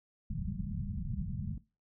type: low-pass noise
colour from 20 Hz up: white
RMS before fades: -37 dBFS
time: 0.3-1.58 s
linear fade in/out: 5 ms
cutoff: 210 Hz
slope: 96 dB/octave
effects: noise-tail reverb RT60 0.3 s tail -20 dB re dry